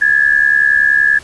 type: tone pair together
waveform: sine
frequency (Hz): 1661.2 / 1731.7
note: G#6 / A6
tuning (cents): 0 / -28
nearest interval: minor second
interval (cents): 72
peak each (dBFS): -11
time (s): 0.01-1.19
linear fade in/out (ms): 10
effects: pink hiss -38 dBFS RMS until 1.23 s + resampled to 24000 Hz

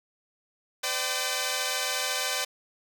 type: tone cluster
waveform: 5% pulse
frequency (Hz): 510 / 592 / 772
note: C5 / D5 / G5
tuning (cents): -44 / +14 / -27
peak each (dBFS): -20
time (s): 0.83-2.45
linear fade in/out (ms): 10
effects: none

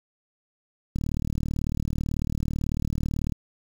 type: click train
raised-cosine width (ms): 5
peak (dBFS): -15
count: 91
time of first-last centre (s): 0.96-3.322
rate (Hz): 38.1
effects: 7-bit

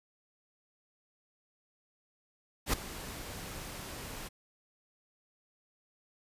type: noise with ADSR envelope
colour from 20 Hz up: pink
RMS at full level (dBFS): -28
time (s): 2.66-4.29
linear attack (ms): 73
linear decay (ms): 6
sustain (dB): -15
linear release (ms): 19
effects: resampled to 32000 Hz

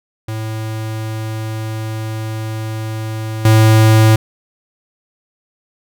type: tone with level steps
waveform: square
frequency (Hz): 110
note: A2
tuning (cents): 0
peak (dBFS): -21 / -7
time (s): 0.28-4.16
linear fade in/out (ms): 5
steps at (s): 3.45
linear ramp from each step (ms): 2
effects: none

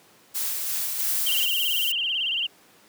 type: noise with tremolo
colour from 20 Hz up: blue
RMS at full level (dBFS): -27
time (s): 0.34-1.46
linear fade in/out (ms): 20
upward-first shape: sine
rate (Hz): 2.9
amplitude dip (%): 25
type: noise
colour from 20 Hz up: violet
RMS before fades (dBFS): -28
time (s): 0.99-1.92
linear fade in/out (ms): 5
type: tone with vibrato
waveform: sine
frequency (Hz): 2960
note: F#7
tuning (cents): 0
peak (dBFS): -23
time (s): 1.26-2.47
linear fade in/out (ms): 10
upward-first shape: sine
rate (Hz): 18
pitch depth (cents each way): 130
effects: pink hiss -55 dBFS RMS until 2.88 s + high-pass 200 Hz 12 dB/octave

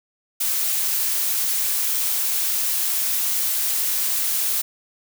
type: noise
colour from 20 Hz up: blue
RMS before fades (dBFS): -22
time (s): 0.4-4.62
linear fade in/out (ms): 10
effects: none

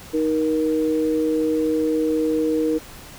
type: tone pair together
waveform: sine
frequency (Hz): 312.4 / 472.7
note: D#4 / A#4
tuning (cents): +7 / +24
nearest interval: perfect fifth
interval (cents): 717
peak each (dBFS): -20 / -21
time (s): 0.13-2.79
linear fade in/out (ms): 20
effects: pink hiss -41 dBFS RMS until 3.18 s

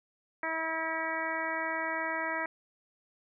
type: harmonic tone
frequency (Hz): 322.7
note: E4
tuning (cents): -37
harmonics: 1 / 2 / 3 / 4 / 5 / 6 / 7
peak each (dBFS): -42 / -38 / -37 / -40 / -38 / -36 / -41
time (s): 0.43-2.46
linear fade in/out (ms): 2
effects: none

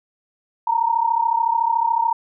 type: tone pair together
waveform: sine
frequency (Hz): 909.2 / 943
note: A#5 / A#5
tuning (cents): -43 / +20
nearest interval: minor second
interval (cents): 63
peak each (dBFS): -19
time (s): 0.67-2.13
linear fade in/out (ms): 5
effects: none

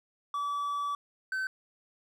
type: tone pair in turn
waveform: triangle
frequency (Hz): 1150 / 1532.4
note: D6 / G6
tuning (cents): -37 / -40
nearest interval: perfect fourth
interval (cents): 497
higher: second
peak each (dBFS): -28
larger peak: neither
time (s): 0.34-0.95 / 1.32-1.47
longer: first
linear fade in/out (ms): 2
effects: none

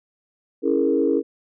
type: chord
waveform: sine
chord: A# half-diminished seventh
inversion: first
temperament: equal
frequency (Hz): 277.2 / 329.6 / 415.3 / 466.2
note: C#4 / E4 / G#4 / A#4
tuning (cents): 0 / 0 / 0 / 0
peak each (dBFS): -22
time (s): 0.62-1.23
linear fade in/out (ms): 50
effects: tanh soft clip ceiling -6 dBFS

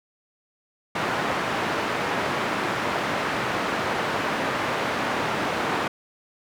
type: band-pass noise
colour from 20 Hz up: white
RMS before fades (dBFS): -26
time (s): 0.95-5.88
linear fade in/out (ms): 5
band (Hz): 130 to 1500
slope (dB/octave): 12
effects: none

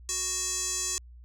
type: tone with band-pass filter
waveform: square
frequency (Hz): 370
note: F#4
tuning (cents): 0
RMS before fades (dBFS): -31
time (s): 0.09-0.98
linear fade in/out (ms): 0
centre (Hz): 6900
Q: 4.8
effects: added 60 Hz sine -46 dBFS peak until 1.24 s

